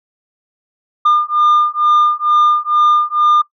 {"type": "beating tone pair", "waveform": "sine", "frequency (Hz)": [1205, 1207.2], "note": ["D6", "D6"], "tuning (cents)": [44, 47], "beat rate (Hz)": 2.2, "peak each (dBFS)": -11, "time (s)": [1.05, 3.42], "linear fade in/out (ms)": 10, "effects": ["noise-tail reverb RT60 0.1 s tail -19 dB re dry", "tanh soft clip ceiling -6 dBFS"]}